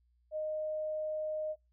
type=tone; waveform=sine; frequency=618 Hz; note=D#5; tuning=12 cents flat; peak=-33 dBFS; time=0.31-1.56 s; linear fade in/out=50 ms; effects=noise-tail reverb RT60 0.2 s tail -26 dB re dry + added 60 Hz sine -68 dBFS peak until 1.72 s